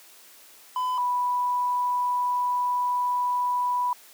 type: tone pair in turn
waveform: triangle / sine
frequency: 1006 / 985.9 Hz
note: B5 / B5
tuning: +32 / -3 cents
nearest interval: unison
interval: 35 cents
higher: first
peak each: -22 dBFS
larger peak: neither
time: 0.76-0.98 / 0.98-3.93 s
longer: second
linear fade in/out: 2 ms
effects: white hiss -51 dBFS RMS until 4.13 s + high-pass 300 Hz 12 dB/octave